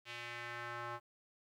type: tone with band-pass filter sweep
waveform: square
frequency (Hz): 119.2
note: A#2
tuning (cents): +39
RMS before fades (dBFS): -45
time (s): 0.05-1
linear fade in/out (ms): 50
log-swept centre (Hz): 2800 to 1100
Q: 1.9
effects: 12-bit